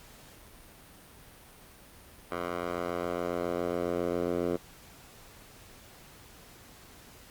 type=tone with band-pass filter sweep; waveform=10% pulse; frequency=87.31 Hz; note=F2; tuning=in tune; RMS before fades=-32 dBFS; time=2.31-4.57 s; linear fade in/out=10 ms; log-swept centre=1000 to 430 Hz; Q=1.2; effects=pink hiss -53 dBFS RMS until 7.3 s + Opus 48 kbps